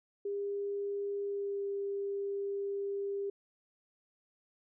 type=tone with pitch glide; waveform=sine; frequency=402.7 to 399 Hz; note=G4 to G4; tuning=+47 to +31 cents; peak=-33 dBFS; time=0.25-3.3 s; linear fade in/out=5 ms; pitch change=-16 cents; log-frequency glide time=1.23-1.66 s; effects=none